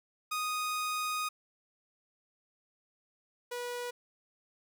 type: tone pair in turn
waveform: sawtooth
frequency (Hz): 1243 / 486.8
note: D#6 / B4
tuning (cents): -2 / -25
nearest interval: octave + major third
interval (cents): 1623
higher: first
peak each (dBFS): -28 / -32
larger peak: first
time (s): 0.31-1.29 / 3.51-3.91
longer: first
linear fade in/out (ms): 10
effects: none